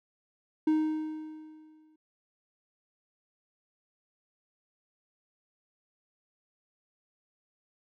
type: tone with exponential decay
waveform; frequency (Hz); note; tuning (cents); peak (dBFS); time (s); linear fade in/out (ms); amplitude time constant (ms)
triangle; 311.1; D#4; 0; -19; 0.67-1.96; 5; 280
effects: none